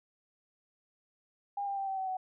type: tone with pitch steps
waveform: sine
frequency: 806 / 794.4 / 783.1 / 771.8 / 760.8 / 749.9 Hz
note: G5 / G5 / G5 / G5 / F#5 / F#5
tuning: +48 / +23 / -2 / -27 / +48 / +23 cents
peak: -32 dBFS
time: 1.57-2.17 s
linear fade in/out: 5 ms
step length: 100 ms
effects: none